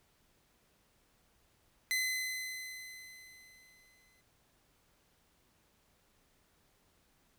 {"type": "tone with exponential decay", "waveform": "sawtooth", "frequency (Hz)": 2034, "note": "C7", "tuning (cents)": -50, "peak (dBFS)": -26, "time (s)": [1.91, 4.21], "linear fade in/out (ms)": 0, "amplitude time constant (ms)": 500, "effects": ["pink hiss -71 dBFS RMS until 7.38 s"]}